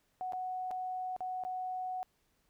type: tone with dropouts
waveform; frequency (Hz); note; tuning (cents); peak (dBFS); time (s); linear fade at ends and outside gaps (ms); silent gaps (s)
sine; 740; F#5; 0; -35; 0.21-2.03; 0; 0.323-0.333 / 0.708-0.713 / 1.164-1.206 / 1.437-1.45
effects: pink hiss -75 dBFS RMS until 2.49 s